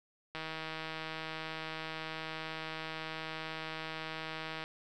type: click train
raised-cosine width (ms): 0.3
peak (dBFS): -24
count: 683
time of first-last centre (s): 0.35-4.639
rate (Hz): 159
effects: none